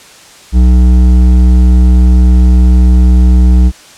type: tone with hard clipping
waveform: triangle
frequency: 61.74 Hz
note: B1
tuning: in tune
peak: -4 dBFS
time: 0.52-3.72 s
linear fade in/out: 50 ms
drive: 13 dB
effects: white hiss -36 dBFS RMS until 3.97 s + low-pass 8000 Hz 12 dB/octave